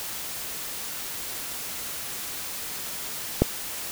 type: click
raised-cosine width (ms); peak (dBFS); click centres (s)
2; -3; 3.42
effects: white hiss -34 dBFS RMS until 3.91 s